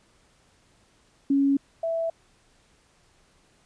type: tone pair in turn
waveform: sine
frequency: 277.4 / 659.8 Hz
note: C#4 / E5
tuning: +1 / +1 cents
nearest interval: octave + minor third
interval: 1500 cents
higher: second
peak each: -18 / -24 dBFS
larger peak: first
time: 1.3-1.57 / 1.83-2.1 s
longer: neither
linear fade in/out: 5 ms
effects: pink hiss -62 dBFS RMS until 3.65 s + resampled to 22050 Hz